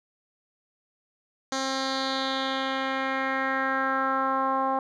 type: tone with low-pass filter sweep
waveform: 10% pulse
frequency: 266.6 Hz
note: C4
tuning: 33 cents sharp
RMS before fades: -27 dBFS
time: 1.52-4.79 s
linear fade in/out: 2 ms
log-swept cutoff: 5800 to 930 Hz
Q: 3
effects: none